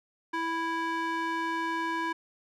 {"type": "tone with band-pass filter", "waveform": "square", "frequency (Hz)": 329.6, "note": "E4", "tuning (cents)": 0, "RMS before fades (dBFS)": -31, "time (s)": [0.33, 2.13], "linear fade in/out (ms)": 10, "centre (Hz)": 1300, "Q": 1.6, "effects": []}